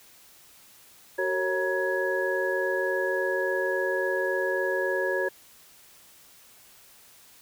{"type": "tone cluster", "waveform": "sine", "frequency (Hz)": [376.2, 459.7, 547, 949, 1675], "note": ["F#4", "A#4", "C#5", "A#5", "G#6"], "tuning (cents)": [29, -24, -23, 31, 14], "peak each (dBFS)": [-29, -35, -29, -36, -29], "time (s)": [1.18, 5.29], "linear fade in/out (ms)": 10, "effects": ["white hiss -54 dBFS RMS until 7.41 s"]}